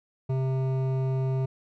sine tone with hard clipping, 131.8 Hz, C3, 13 cents sharp, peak -26 dBFS, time 0.29-1.46 s, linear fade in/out 10 ms, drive 12 dB, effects none

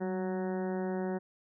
harmonic tone with a mistuned harmonic, 185.5 Hz, F#3, 5 cents sharp, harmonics 1 / 2 / 3 / 4 / 5 / 6 / 7 / 8 / 9 / 10, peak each -34 / -35 / -41 / -43 / -47 / -56 / -58 / -51 / -55 / -53 dBFS, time 0-1.19 s, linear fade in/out 20 ms, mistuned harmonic 1, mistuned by +37 cents, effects none

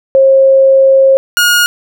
sine / sawtooth tone pair in turn, 537 / 1433.6 Hz, C5 / F6, +45 / +45 cents, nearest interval octave + perfect fourth, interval 1700 cents, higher second, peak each -3 dBFS, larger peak neither, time 0.15-1.17 / 1.37-1.66 s, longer first, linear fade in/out 0 ms, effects none

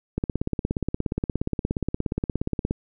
click train, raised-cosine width 3 ms, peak -11 dBFS, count 44, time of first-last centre 0.18-2.709 s, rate 17 Hz, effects none

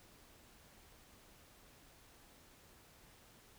silence, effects pink hiss -63 dBFS RMS until 3.58 s

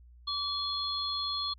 sine tone cluster, 1146 / 3399 / 4226 Hz, D6 / G#7 / C8, -43 / +39 / +16 cents, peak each -37 / -36 / -33 dBFS, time 0.27-1.54 s, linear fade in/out 10 ms, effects added 60 Hz sine -52 dBFS peak until 1.58 s

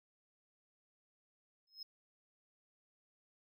triangle tone with exponential growth, 5150 Hz, E8, 41 cents flat, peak -40 dBFS, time 1.67-1.83 s, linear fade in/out 5 ms, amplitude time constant 34 ms, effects tanh soft clip ceiling -36 dBFS

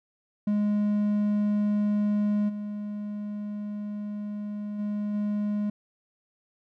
triangle tone with level steps, 207.7 Hz, G#3, in tune, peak -20 / -29 / -25 / -23 dBFS, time 0.47-5.7 s, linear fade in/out 5 ms, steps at 2.48 / 4.78 / 5.13 s, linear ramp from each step 20 ms, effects none

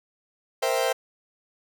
40% pulse chord, C dominant seventh, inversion third, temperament equal, 466.2 / 523.3 / 659.3 / 784 Hz, Bb4 / C5 / E5 / G5, 0 / 0 / 0 / 0 cents, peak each -28 / -25 / -27 / -29 dBFS, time 0.62-0.93 s, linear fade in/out 10 ms, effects none

